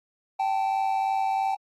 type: tone pair together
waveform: triangle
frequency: 776 / 879 Hz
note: G5 / A5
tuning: -18 / -2 cents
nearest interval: major second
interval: 216 cents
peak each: -22 / -27 dBFS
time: 0.39-1.55 s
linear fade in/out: 10 ms
effects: AAC 48 kbps